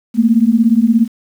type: beating tone pair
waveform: sine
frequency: 220 / 237 Hz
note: A3 / A#3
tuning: 0 / +29 cents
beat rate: 17 Hz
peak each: -11 dBFS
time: 0.14-1.08 s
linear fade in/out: 50 ms
effects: 7-bit